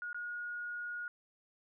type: tone with dropouts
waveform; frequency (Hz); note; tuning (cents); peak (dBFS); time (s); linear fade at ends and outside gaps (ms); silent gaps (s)
sine; 1441; F#6; -46; -38; 0.02-1.08; 1; 0.13-0.145
effects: none